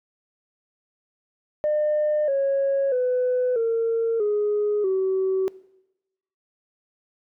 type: tone with pitch steps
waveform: sine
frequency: 603 / 549.8 / 501.2 / 457 / 416.6 / 379.9 Hz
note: D5 / C#5 / B4 / A#4 / G#4 / F#4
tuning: +46 / -14 / +25 / -34 / +5 / +46 cents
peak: -18 dBFS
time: 1.64-5.48 s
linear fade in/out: 0 ms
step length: 640 ms
effects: noise-tail reverb RT60 0.9 s tail -21 dB re dry + tanh soft clip ceiling -16 dBFS